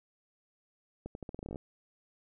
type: accelerating click train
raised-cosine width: 2 ms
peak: -27 dBFS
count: 13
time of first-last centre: 1.06-1.559 s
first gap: 91 ms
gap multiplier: 0.84
effects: none